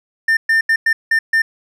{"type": "tone bursts at uneven times", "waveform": "triangle", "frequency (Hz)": 1800, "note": "A6", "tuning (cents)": 39, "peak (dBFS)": -9, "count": 6, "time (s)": [[0.28, 0.37], [0.49, 0.61], [0.69, 0.76], [0.86, 0.93], [1.11, 1.19], [1.33, 1.42]], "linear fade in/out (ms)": 5, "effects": []}